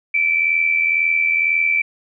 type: tone pair together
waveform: sine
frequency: 2316 / 2398 Hz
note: D7 / D7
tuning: -25 / +36 cents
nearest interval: minor second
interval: 61 cents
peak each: -15 / -22 dBFS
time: 0.14-1.82 s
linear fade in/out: 5 ms
effects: none